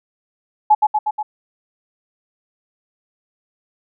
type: tone with echo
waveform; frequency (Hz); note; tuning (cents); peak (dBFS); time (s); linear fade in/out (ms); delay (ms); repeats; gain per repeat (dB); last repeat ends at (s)
sine; 850; G#5; +40; -7; 0.7-0.75; 10; 120; 4; -3; 1.23
effects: none